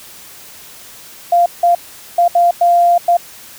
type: tone bursts at uneven times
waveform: sine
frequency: 695 Hz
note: F5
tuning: 9 cents flat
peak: -7 dBFS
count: 6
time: 1.32-1.46 / 1.63-1.75 / 2.18-2.28 / 2.35-2.51 / 2.61-2.98 / 3.08-3.17 s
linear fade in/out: 5 ms
effects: white hiss -37 dBFS RMS until 3.58 s